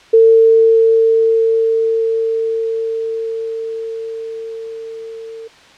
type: tone with level ramp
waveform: sine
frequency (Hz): 450.8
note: A4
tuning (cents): +42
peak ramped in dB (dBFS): -4 to -28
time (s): 0.13-5.48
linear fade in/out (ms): 10
effects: white hiss -43 dBFS RMS until 5.77 s + low-pass 4000 Hz 12 dB/octave